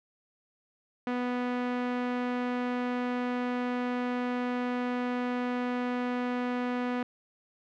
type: tone with low-pass filter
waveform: sawtooth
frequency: 246.9 Hz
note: B3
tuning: in tune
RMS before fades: -31 dBFS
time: 1.07-7.03 s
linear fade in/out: 2 ms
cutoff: 2200 Hz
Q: 0.93
effects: none